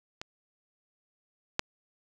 clicks, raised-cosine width 0.2 ms, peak -20 / -8 dBFS, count 2, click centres 0.215 / 1.594 s, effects none

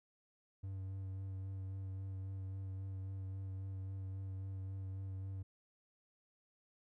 triangle tone with vibrato, 95.9 Hz, G2, 37 cents flat, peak -39 dBFS, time 0.63-5.43 s, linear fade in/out 10 ms, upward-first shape sine, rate 3.7 Hz, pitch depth 17 cents each way, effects none

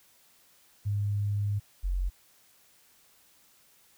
sine tone pair in turn, 102.2 / 45.52 Hz, G#2 / F#1, -27 / -28 cents, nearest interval octave + major second, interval 1401 cents, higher first, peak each -26 dBFS, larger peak neither, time 0.85-1.6 / 1.83-2.1 s, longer first, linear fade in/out 20 ms, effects white hiss -62 dBFS RMS until 3.97 s

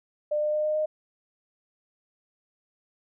sine tone with pitch steps, 599 / 603.2 / 607.4 / 611.6 / 615.8 Hz, D5 / D5 / D#5 / D#5 / D#5, +34 / +46 / -42 / -30 / -18 cents, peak -23 dBFS, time 0.31-0.86 s, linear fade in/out 10 ms, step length 110 ms, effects none

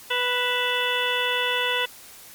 harmonic tone with a mistuned harmonic, 493.4 Hz, B4, 2 cents flat, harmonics 1 / 2 / 3 / 4 / 5 / 6 / 7, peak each -29 / -29 / -29 / -29 / -29 / -29 / -29 dBFS, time 0.1-1.86 s, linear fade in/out 10 ms, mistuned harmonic 5, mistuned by +120 cents, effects white hiss -45 dBFS RMS until 2.34 s + MP3 96 kbps

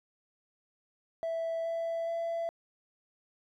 triangle tone with pitch steps, 659.3 / 664.7 / 670 Hz, E5 / E5 / E5, 0 / +14 / +28 cents, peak -28 dBFS, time 1.23-2.49 s, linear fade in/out 0 ms, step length 420 ms, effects tanh soft clip ceiling -26 dBFS

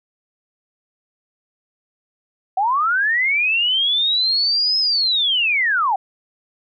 sine linear two-way sweep, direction up then down, 730 to 5180 to 730 Hz, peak -15 dBFS, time 2.57-5.96 s, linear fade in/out 5 ms, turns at 4.79 s, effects none

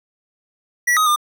square tone with pitch steps, 1941 / 1256 / 1203 Hz, B6 / D#6 / D6, -31 / +16 / +41 cents, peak -14 dBFS, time 0.87-1.161 s, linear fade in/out 10 ms, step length 97 ms, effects none

